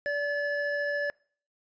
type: tone pair together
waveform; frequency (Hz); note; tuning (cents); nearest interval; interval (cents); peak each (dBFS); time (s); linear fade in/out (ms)
triangle; 579.3 / 1724; D5 / A6; -24 / -36; octave + perfect fifth; 1888; -28; 0.06-1.1; 0
effects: noise-tail reverb RT60 0.5 s tail -26 dB re dry + resampled to 16000 Hz